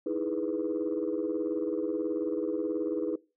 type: chord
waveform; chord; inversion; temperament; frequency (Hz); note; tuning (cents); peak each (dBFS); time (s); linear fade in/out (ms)
sine; E major seventh; third; equal; 311.1 / 329.6 / 415.3 / 493.9; D#4 / E4 / G#4 / B4; 0 / 0 / 0 / 0; -33; 0.06-3.16; 5
effects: noise-tail reverb RT60 0.3 s tail -22 dB re dry + tanh soft clip ceiling -21 dBFS